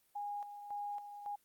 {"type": "tone with tremolo", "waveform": "sine", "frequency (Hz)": 820, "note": "G#5", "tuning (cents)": -22, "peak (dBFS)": -38, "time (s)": [0.15, 1.36], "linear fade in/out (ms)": 10, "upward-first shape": "square", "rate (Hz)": 1.8, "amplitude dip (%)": 60, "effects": ["white hiss -73 dBFS RMS until 1.44 s", "Opus 32 kbps"]}